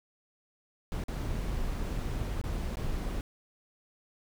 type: noise with dropouts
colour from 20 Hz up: brown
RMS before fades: -33 dBFS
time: 0.92-3.21 s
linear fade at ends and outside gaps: 0 ms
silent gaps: 1.038-1.083 / 2.414-2.439 / 2.756-2.771 s
effects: none